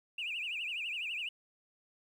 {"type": "tone with vibrato", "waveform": "sine", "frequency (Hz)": 2637, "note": "E7", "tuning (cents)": 0, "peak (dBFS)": -34, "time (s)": [0.18, 1.29], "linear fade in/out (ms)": 5, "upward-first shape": "triangle", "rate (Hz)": 12, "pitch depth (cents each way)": 210, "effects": ["tanh soft clip ceiling -31 dBFS", "11-bit"]}